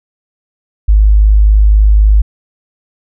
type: tone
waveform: sine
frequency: 51.91 Hz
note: G#1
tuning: in tune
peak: -3 dBFS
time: 0.88-2.22 s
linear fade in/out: 10 ms
effects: none